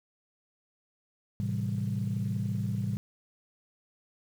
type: chord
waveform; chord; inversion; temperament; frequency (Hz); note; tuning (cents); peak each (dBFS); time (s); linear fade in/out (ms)
sine; A minor seventh; none; equal; 110 / 130.81 / 164.81 / 196; A2 / C3 / E3 / G3; 0 / 0 / 0 / 0; -31 / -34 / -37 / -33; 1.4-2.97; 0
effects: tanh soft clip ceiling -21 dBFS + 9-bit